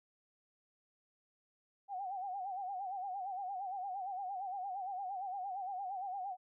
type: tone with vibrato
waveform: sine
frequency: 766 Hz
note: G5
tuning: 40 cents flat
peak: -38 dBFS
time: 1.88-6.37 s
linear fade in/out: 50 ms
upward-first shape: sine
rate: 8.7 Hz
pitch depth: 100 cents each way
effects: none